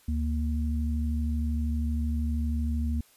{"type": "tone pair together", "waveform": "sine", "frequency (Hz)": [73.42, 233.1], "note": ["D2", "A#3"], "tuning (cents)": [0, 0], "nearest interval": "octave + minor sixth", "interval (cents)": 2000, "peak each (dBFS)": [-26, -32], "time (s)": [0.08, 3.01], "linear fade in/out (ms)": 5, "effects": ["white hiss -60 dBFS RMS until 3.16 s", "resampled to 32000 Hz"]}